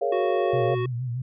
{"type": "chord", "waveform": "sine", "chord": "Bb minor seventh", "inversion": "third", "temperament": "equal with one note detuned", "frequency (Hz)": [415.3, 466.2, 554.4, 691.6], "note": ["Ab4", "Bb4", "Db5", "F5"], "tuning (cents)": [0, 0, 0, -17], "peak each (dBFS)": [-28, -28, -27, -27], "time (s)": [0.01, 0.75], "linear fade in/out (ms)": 10}
{"type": "tone", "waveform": "square", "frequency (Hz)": 370, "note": "F#4", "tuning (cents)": 0, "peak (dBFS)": -26, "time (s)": [0.12, 0.86], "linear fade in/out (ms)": 5}
{"type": "tone with vibrato", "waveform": "sine", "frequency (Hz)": 123.4, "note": "B2", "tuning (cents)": -1, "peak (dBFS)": -26, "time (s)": [0.53, 1.22], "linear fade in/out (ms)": 5, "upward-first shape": "sine", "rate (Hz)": 6.4, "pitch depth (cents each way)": 84}
{"effects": ["resampled to 8000 Hz"]}